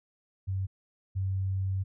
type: tone pair in turn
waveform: sine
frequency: 95.6 / 95.6 Hz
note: G2 / G2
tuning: -43 / -43 cents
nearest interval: unison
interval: 0 cents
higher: neither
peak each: -28 / -27 dBFS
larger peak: second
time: 0.47-0.67 / 1.15-1.84 s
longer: second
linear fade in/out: 20 ms
effects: none